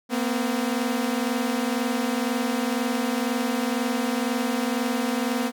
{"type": "tone pair together", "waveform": "sawtooth", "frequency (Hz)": [233.1, 255.1], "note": ["A#3", "C4"], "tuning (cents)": [0, -44], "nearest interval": "major second", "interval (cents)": 156, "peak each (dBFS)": -22, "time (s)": [0.09, 5.52], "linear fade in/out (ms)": 50, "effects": []}